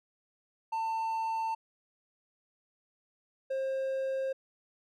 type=tone pair in turn; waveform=triangle; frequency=896 / 532.8 Hz; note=A5 / C5; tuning=+31 / +31 cents; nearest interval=major sixth; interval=900 cents; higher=first; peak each=-28 dBFS; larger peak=neither; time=0.72-1.55 / 3.5-4.33 s; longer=neither; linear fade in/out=10 ms; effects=none